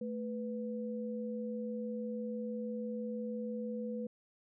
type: tone pair together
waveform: sine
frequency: 220 / 493.9 Hz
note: A3 / B4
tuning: 0 / 0 cents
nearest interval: octave + major second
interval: 1400 cents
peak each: -38 / -40 dBFS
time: 0.01-4.07 s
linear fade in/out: 5 ms
effects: none